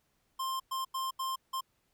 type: tone bursts at uneven times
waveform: square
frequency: 1053 Hz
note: C6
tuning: 11 cents sharp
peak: -33 dBFS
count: 5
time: 0.39-0.6 / 0.71-0.85 / 0.94-1.11 / 1.19-1.36 / 1.53-1.61 s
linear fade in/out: 10 ms
effects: pink hiss -75 dBFS RMS until 1.93 s